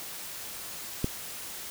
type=click; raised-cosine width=3 ms; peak=-13 dBFS; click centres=1.044 s; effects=white hiss -40 dBFS RMS until 1.7 s